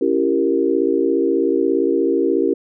sine chord, C# diminished seventh, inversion none, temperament equal with one note detuned, 277.2 / 335.2 / 392 / 466.2 Hz, C#4 / E4 / G4 / Bb4, 0 / +29 / 0 / 0 cents, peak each -21 / -19 / -19 / -21 dBFS, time 0.01-2.54 s, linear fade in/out 5 ms, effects none

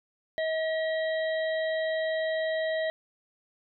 harmonic tone with a mistuned harmonic, 638 Hz, D#5, 43 cents sharp, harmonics 1 / 3 / 5 / 6, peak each -27 / -34 / -44 / -43 dBFS, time 0.38-2.9 s, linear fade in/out 0 ms, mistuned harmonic 6, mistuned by +18 cents, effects none

